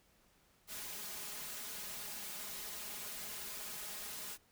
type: noise with comb filter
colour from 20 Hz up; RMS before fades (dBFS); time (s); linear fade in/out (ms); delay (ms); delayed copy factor
white; -45; 0.67-4.38; 50; 4.8; +0.85
effects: pink hiss -70 dBFS RMS until 4.51 s